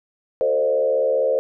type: tone with frequency modulation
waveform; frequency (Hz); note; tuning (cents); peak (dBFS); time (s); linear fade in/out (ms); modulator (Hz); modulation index
sine; 528; C5; +16; -16; 0.41-1.39; 0; 75.4; 1
effects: none